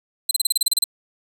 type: tone bursts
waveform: 20% pulse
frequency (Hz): 4073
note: C8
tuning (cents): -47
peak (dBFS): -9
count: 11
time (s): 0.29-0.841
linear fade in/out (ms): 5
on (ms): 21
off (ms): 32
effects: none